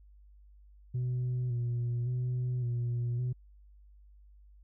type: tone with vibrato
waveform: sine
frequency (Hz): 122.5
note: B2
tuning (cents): -14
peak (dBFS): -27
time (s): 0.94-3.33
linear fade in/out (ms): 10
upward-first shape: square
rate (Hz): 0.89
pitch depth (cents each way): 35
effects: tanh soft clip ceiling -28 dBFS + added 50 Hz sine -54 dBFS peak until 4.63 s